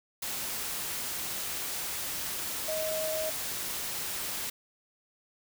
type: tone in noise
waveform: sine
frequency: 629 Hz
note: D#5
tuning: 19 cents sharp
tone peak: -31 dBFS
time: 2.68-3.3 s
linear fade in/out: 5 ms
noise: white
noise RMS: -35 dBFS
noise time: 0.22-4.5 s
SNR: +1 dB
effects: none